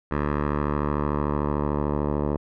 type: tone with low-pass filter sweep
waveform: 10% pulse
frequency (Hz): 73.42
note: D2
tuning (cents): 0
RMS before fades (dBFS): -25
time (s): 0.11-2.37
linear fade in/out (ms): 5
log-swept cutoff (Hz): 1500 to 760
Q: 2
effects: none